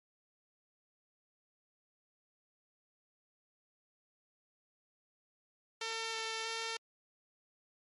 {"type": "tone with pitch steps", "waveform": "5% pulse", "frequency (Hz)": [451.3, 447.1, 452.7], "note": ["A4", "A4", "A4"], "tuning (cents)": [44, 28, 49], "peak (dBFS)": -25, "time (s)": [5.81, 6.77], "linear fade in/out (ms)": 5, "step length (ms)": 320, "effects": ["MP3 48 kbps"]}